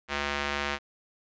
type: tone with band-pass filter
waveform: square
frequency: 71.5 Hz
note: D2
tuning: 46 cents flat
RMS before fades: -31 dBFS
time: 0.08-0.79 s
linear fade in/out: 50 ms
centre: 2100 Hz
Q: 0.94
effects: resampled to 16000 Hz